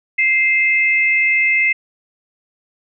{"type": "tone pair together", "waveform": "sine", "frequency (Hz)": [2093, 2597], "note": ["C7", "E7"], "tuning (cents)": [0, -26], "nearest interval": "major third", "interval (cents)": 374, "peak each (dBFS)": [-13, -18], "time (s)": [0.18, 1.73], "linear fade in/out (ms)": 10, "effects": []}